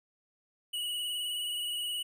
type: tone with vibrato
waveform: square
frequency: 2923 Hz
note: F#7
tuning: 22 cents flat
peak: -33 dBFS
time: 0.73-2.03 s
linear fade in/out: 10 ms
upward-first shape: sine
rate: 19 Hz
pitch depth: 35 cents each way
effects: none